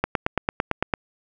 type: click train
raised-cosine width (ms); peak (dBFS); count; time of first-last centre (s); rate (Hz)
0.5; -5; 9; 0.04-0.938; 8.91
effects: none